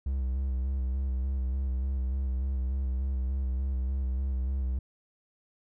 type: tone with vibrato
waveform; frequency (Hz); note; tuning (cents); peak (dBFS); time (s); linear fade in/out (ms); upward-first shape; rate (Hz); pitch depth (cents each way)
triangle; 65.41; C2; 0; -25; 0.06-4.79; 5; square; 3.4; 41
effects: none